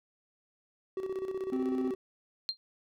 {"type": "tone with tremolo", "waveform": "triangle", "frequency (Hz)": 380, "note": "F#4", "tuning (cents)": 46, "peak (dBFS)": -29, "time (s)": [0.97, 1.95], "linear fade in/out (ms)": 2, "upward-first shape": "square", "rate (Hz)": 16, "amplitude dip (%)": 60}
{"type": "tone", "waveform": "triangle", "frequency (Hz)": 260.1, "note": "C4", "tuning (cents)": -10, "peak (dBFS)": -28, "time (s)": [1.52, 1.91], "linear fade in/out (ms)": 5}
{"type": "tone with exponential decay", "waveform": "sine", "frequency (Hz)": 4186, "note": "C8", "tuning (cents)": 0, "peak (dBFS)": -25, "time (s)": [2.49, 2.57], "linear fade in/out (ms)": 0, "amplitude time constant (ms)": 16}
{"effects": []}